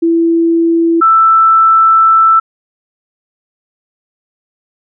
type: tone pair in turn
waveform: sine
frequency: 333.1 / 1325.1 Hz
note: E4 / E6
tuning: +18 / +9 cents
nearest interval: 2 octaves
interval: 2391 cents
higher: second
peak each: -7 / -4 dBFS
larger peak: second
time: 0.02-1.01 / 1.01-2.4 s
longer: second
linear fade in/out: 10 ms
effects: none